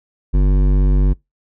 sine tone with hard clipping, 48.19 Hz, G1, 29 cents flat, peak -12 dBFS, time 0.33-1.14 s, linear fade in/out 20 ms, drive 13 dB, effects noise-tail reverb RT60 0.2 s tail -26 dB re dry

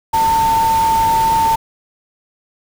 sine tone in noise, 899 Hz, A5, 37 cents sharp, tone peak -11 dBFS, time 0.13-1.56 s, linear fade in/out 10 ms, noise pink, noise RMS -25 dBFS, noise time 0.13-1.56 s, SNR +11 dB, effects none

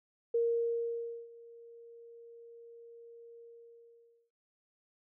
sine tone with ADSR envelope, 466.2 Hz, A#4, in tune, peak -26 dBFS, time 0.34-4.31 s, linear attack 7 ms, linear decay 930 ms, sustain -24 dB, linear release 900 ms, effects none

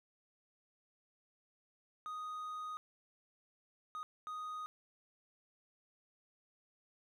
triangle tone bursts at uneven times, 1244.5 Hz, D#6, in tune, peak -39 dBFS, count 3, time 2.06-2.77 / 3.95-4.03 / 4.27-4.66 s, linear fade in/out 0 ms, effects none

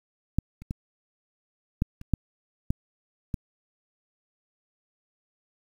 clicks, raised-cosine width 5 ms, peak -10 / -30 / -18 / -10 / -29 / -9 / -12 / -16 dBFS, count 8, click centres 0.386 / 0.62 / 0.709 / 1.821 / 2.014 / 2.137 / 2.705 / 3.342 s, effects 8-bit

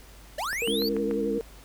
square linear sweep, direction up, 536 to 4699 Hz, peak -29 dBFS, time 0.38-0.89 s, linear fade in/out 5 ms
click train, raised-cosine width 0.5 ms, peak -23 dBFS, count 5, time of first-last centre 0.53-1.111 s, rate 6.88 Hz
sine tone with vibrato, 459.9 Hz, A#4, 23 cents flat, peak -27 dBFS, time 0.62-1.41 s, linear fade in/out 0 ms, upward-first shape sine, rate 11 Hz, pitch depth 50 cents each way
sine chord, C# minor, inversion second, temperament equal with one note detuned, 207.7 / 277.2 / 336.2 Hz, G#3 / C#4 / E4, 0 / 0 / +34 cents, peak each -31 / -32 / -33 dBFS, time 0.67-1.39 s, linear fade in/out 10 ms
effects added 50 Hz sine -48 dBFS peak until 1.64 s + pink hiss -52 dBFS RMS until 1.64 s

